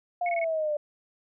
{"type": "linear sweep", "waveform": "sine", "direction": "down", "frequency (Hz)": [712, 587.3], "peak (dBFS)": -25, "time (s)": [0.21, 0.77], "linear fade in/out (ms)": 5}
{"type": "tone bursts", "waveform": "sine", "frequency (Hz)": 2200, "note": "C#7", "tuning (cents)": -14, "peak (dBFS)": -30, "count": 4, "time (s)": [0.26, 0.443], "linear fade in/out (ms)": 2, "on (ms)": 30, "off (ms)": 21}
{"effects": []}